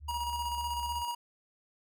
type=tone with vibrato; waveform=sine; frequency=72.4 Hz; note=D2; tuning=24 cents flat; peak=-40 dBFS; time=0-1.05 s; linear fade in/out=50 ms; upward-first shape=triangle; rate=3.4 Hz; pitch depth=70 cents each way
type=tone with tremolo; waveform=square; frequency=955 Hz; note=A#5; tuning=42 cents sharp; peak=-32 dBFS; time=0.08-1.15 s; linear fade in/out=10 ms; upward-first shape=square; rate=16 Hz; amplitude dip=35%
effects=none